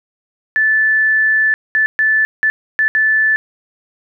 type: tone bursts at uneven times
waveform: sine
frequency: 1749 Hz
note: A6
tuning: 11 cents flat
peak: -10 dBFS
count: 6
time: 0.56-1.54 / 1.75-1.86 / 1.99-2.25 / 2.43-2.5 / 2.79-2.88 / 2.95-3.36 s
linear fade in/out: 0 ms
effects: none